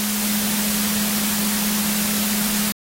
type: tone in noise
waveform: sine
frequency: 209 Hz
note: G#3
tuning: 11 cents sharp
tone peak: -23 dBFS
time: 0-2.72 s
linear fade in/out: 0 ms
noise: white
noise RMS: -23 dBFS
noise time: 0-2.72 s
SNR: -3 dB
effects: AAC 48 kbps